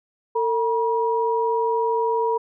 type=tone pair together; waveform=sine; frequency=452.1 / 959 Hz; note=A4 / A#5; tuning=+47 / +49 cents; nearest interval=octave + minor second; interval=1302 cents; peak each=-21 / -22 dBFS; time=0.35-2.38 s; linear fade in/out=10 ms; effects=none